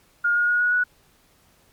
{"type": "tone with pitch steps", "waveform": "sine", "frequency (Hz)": [1421, 1433.4, 1445.8, 1458.4, 1471.1], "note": ["F6", "F6", "F#6", "F#6", "F#6"], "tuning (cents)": [30, 45, -40, -25, -10], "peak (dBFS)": -17, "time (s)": [0.24, 0.84], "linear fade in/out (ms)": 10, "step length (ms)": 120, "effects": ["pink hiss -59 dBFS RMS until 1.72 s", "MP3 96 kbps"]}